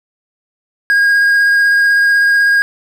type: tone with vibrato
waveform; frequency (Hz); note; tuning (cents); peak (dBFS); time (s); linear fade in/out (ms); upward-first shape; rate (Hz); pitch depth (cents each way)
triangle; 1631; G#6; -32; -6; 0.9-2.62; 0; square; 16; 8
effects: none